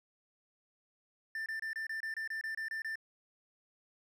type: tone bursts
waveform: triangle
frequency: 1782 Hz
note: A6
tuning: 22 cents sharp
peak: -34 dBFS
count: 12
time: 1.35-2.956 s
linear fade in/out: 2 ms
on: 110 ms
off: 26 ms
effects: none